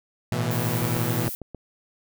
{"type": "chord", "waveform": "sawtooth", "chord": "A suspended second", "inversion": "none", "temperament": "equal with one note detuned", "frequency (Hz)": [110, 121.49, 164.81], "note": ["A2", "B2", "E3"], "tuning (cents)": [0, -28, 0], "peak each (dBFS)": [-25, -22, -25], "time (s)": [0.32, 1.28], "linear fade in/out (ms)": 0}
{"type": "noise", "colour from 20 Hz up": "violet", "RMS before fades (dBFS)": -33, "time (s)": [0.51, 1.35], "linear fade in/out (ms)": 0}
{"type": "clicks", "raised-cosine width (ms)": 2, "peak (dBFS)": -23, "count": 7, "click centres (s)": [0.82, 0.86, 0.966, 1.245, 1.289, 1.417, 1.547]}
{"effects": []}